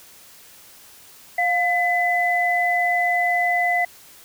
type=tone pair together; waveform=sine; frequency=706 / 2008 Hz; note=F5 / B6; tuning=+19 / +28 cents; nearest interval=octave + tritone; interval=1809 cents; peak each=-20 dBFS; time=1.38-3.85 s; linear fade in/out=5 ms; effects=white hiss -47 dBFS RMS until 4.24 s